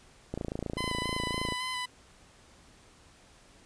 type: click train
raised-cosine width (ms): 2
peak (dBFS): -20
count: 34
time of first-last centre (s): 0.34-1.523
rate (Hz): 27.9
type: tone with vibrato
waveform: 15% pulse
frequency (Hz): 1008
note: B5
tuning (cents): +35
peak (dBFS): -26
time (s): 0.77-1.86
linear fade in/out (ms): 10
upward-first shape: square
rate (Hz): 3.6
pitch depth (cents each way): 18
effects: pink hiss -58 dBFS RMS until 3.65 s + resampled to 22050 Hz